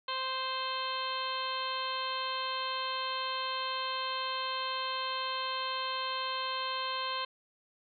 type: harmonic tone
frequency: 522 Hz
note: C5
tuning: 4 cents flat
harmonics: 1 / 2 / 3 / 4 / 5 / 6 / 7 / 8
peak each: -43 / -35 / -43 / -47 / -43 / -40 / -45 / -41 dBFS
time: 0.08-7.25 s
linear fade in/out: 5 ms
effects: none